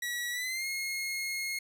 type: tone with pitch glide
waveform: sawtooth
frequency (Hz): 1931 to 2155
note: B6 to C#7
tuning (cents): -39 to -49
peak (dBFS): -29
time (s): 0.02-1.59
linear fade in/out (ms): 5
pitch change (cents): +190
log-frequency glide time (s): 0.31-0.67
effects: none